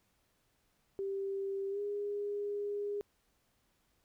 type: tone with pitch glide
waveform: sine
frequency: 392 to 409.1 Hz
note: G4 to G#4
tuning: 0 to -26 cents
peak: -34 dBFS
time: 0.99-3.01 s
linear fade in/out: 0 ms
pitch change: +74 cents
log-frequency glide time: 1.7-1.8 s
effects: pink hiss -75 dBFS RMS until 4.04 s